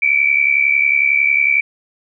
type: tone pair together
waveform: sine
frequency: 2278 / 2349 Hz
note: C#7 / D7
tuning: +47 / 0 cents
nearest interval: minor second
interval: 53 cents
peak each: -14 dBFS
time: 0.02-1.61 s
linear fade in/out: 5 ms
effects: none